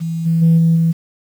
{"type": "tone with level steps", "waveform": "sine", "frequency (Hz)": 164.81, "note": "E3", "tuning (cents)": 0, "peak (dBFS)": [-18, -11, -6, -8, -10], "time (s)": [0, 0.93], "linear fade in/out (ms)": 20, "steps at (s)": [0.25, 0.41, 0.57, 0.75], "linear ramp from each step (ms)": 20, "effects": ["tanh soft clip ceiling -5 dBFS", "7-bit"]}